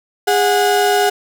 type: tone pair together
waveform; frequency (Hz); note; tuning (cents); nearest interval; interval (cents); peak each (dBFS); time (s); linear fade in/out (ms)
35% pulse; 410 / 730.5; G#4 / F#5; -22 / -22; minor seventh; 1000; -13; 0.27-1.1; 10
effects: none